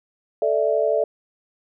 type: chord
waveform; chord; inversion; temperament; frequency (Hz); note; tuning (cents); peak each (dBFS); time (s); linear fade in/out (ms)
sine; A suspended fourth; none; equal; 440 / 587.3 / 659.3; A4 / D5 / E5; 0 / 0 / 0; -22 / -21 / -22; 0.42-1.04; 2
effects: none